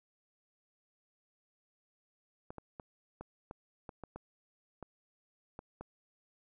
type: clicks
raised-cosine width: 1 ms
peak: -30 dBFS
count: 11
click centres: 2.505 / 2.583 / 2.798 / 3.21 / 3.511 / 3.892 / 4.037 / 4.16 / 4.827 / 5.591 / 5.81 s
effects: none